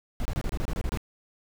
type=noise bursts; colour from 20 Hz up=brown; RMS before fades=-28 dBFS; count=10; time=0.2-0.973 s; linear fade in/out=0 ms; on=53 ms; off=27 ms; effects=none